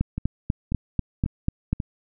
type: two click trains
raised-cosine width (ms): 5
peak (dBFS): -9 / -15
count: 8 / 4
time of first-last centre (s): 0.01-1.73 / 0.18-1.802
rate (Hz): 4.07 / 1.85
effects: none